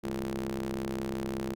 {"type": "ring-modulated tone", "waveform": "sawtooth", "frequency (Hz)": 65.4, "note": "C2", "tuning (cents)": 0, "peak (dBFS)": -25, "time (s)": [0.03, 1.55], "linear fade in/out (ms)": 20, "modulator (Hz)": 276, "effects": []}